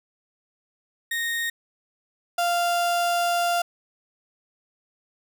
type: tone pair in turn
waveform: 35% pulse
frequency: 1856 / 695.2 Hz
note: A#6 / F5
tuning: -8 / -8 cents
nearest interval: octave + perfect fourth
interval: 1700 cents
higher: first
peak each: -23 / -19 dBFS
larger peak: second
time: 1.11-1.5 / 2.38-3.62 s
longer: second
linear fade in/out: 5 ms
effects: none